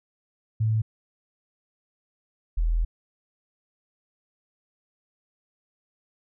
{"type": "tone pair in turn", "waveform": "sine", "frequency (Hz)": [110, 41.2], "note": ["A2", "E1"], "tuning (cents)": [0, 0], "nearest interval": "octave + perfect fourth", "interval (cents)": 1700, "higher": "first", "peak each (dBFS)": -20, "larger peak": "neither", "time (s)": [[0.6, 0.82], [2.57, 2.85]], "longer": "second", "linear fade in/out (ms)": 10, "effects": []}